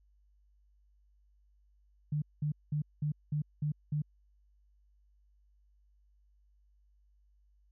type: tone bursts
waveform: sine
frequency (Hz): 149.4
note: D3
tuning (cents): +30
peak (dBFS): -29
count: 7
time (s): 2.12-4.02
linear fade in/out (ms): 5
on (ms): 100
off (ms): 200
effects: added 50 Hz sine -64 dBFS peak until 7.71 s